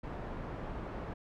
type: low-pass noise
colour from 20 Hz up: pink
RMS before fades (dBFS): -41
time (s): 0.03-1.14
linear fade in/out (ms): 10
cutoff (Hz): 1200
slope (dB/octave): 12
effects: none